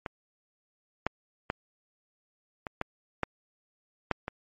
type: clicks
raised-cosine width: 0.5 ms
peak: -18 / -11 / -13 / -20 / -15 / -12 / -10 / -18 dBFS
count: 8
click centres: 0.062 / 1.066 / 1.501 / 2.668 / 2.814 / 3.233 / 4.113 / 4.281 s
effects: MP3 48 kbps